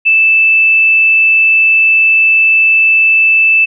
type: tone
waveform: sine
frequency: 2637 Hz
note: E7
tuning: in tune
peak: -5 dBFS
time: 0.05-3.66 s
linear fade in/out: 20 ms
effects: none